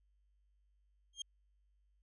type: tone with exponential growth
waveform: 30% pulse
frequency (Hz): 3211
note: G7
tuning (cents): +41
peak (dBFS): -33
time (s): 1.13-1.22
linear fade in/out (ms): 5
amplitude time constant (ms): 19
effects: added 50 Hz sine -70 dBFS peak until 2.02 s + resampled to 24000 Hz